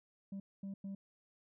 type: tone bursts at uneven times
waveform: sine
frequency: 196 Hz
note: G3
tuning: in tune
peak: -38 dBFS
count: 3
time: 0.32-0.4 / 0.63-0.74 / 0.84-0.95 s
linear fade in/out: 5 ms
effects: tanh soft clip ceiling -40 dBFS